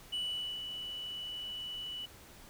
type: tone with ADSR envelope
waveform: sine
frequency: 2960 Hz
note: F#7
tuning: in tune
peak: -30 dBFS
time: 0.12-2.06 s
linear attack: 18 ms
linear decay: 460 ms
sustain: -8 dB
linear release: 9 ms
effects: tanh soft clip ceiling -32 dBFS + pink hiss -55 dBFS RMS until 2.49 s